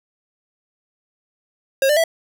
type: tone with pitch steps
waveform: square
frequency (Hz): 540 / 595.7 / 657.2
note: C#5 / D5 / E5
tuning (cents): -45 / +24 / -5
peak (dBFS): -14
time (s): 1.82-2.039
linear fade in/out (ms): 2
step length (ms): 73
effects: none